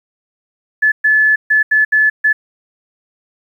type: tone bursts at uneven times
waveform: sine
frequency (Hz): 1727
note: A6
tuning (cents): -33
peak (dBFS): -8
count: 6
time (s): 0.82-0.92 / 1.04-1.36 / 1.5-1.63 / 1.71-1.85 / 1.92-2.1 / 2.24-2.33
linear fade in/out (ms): 10
effects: 8-bit